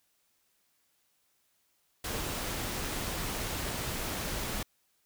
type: noise with amplitude modulation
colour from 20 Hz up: pink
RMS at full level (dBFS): -34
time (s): 2.04-4.63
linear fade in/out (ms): 5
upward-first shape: sine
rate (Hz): 236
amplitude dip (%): 25
effects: white hiss -73 dBFS RMS until 5.05 s